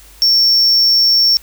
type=tone; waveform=triangle; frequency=5460 Hz; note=F8; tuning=40 cents flat; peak=-7 dBFS; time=0.22-1.37 s; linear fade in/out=0 ms; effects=added 50 Hz sine -42 dBFS peak until 1.42 s + white hiss -43 dBFS RMS until 1.42 s